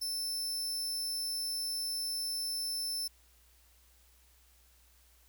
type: tone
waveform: sawtooth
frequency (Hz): 5300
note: E8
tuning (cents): +9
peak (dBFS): -31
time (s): 0.01-3.08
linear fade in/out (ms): 10
effects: added 60 Hz sine -64 dBFS peak until 5.28 s + white hiss -66 dBFS RMS until 5.28 s

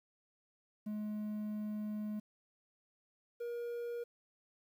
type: tone pair in turn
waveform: triangle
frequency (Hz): 211.5 / 474.8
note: G#3 / A#4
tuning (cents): +32 / +32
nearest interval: octave + major second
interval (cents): 1400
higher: second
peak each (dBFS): -35 / -36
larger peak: first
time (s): 0.86-2.2 / 3.4-4.04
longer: first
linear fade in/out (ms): 10
effects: 11-bit

